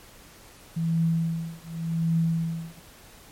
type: tone with tremolo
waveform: sine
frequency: 164.81 Hz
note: E3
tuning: in tune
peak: -19 dBFS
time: 0.76-2.8 s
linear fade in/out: 10 ms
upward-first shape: triangle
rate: 0.88 Hz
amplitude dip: 100%
effects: pink hiss -50 dBFS RMS until 3.31 s + MP3 64 kbps